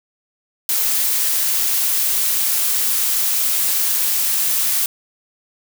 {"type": "noise", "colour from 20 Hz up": "blue", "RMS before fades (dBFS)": -18, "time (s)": [0.69, 4.86], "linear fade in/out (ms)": 2, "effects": []}